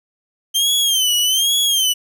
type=tone with vibrato; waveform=sawtooth; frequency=3136 Hz; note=G7; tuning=in tune; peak=-11 dBFS; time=0.54-1.94 s; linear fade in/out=20 ms; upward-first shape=sine; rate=1.2 Hz; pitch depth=120 cents each way; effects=none